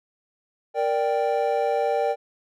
triangle chord, G minor, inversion first, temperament equal, 466.2 / 587.3 / 784 Hz, Bb4 / D5 / G5, 0 / 0 / 0 cents, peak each -23 dBFS, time 0.74-2.16 s, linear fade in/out 50 ms, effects none

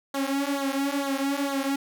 sawtooth tone with flanger, 277.2 Hz, C#4, in tune, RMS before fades -27 dBFS, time 0.14-1.76 s, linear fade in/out 5 ms, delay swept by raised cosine 0.37 to 5.57 ms, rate 2.2 Hz, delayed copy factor -0.9, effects none

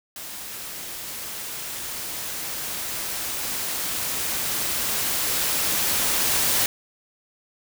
white noise with level ramp, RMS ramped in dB -36 to -21 dBFS, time 0.16-6.66 s, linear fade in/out 2 ms, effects none

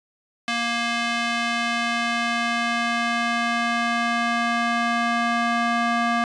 square tone with band-pass filter sweep, 234.7 Hz, A#3, 12 cents sharp, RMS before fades -23 dBFS, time 0.48-6.24 s, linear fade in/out 0 ms, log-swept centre 2500 to 1300 Hz, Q 0.94, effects resampled to 22050 Hz

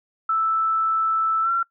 sine tone with pitch glide, 1318.5 to 1361.8 Hz, E6 to F6, 0 to -44 cents, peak -18 dBFS, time 0.29-1.63 s, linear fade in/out 5 ms, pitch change +56 cents, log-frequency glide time 1.42-1.5 s, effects noise-tail reverb RT60 0.1 s tail -22 dB re dry

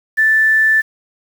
sine tone with quantisation, 1760 Hz, A6, in tune, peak -9 dBFS, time 0.17-0.82 s, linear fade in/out 20 ms, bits 6, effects none

